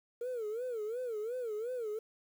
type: tone with vibrato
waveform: sine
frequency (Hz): 462.3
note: A#4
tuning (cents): -14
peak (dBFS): -33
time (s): 0.21-1.99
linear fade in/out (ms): 5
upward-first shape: sine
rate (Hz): 2.8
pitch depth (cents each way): 170
effects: tanh soft clip ceiling -33 dBFS + 10-bit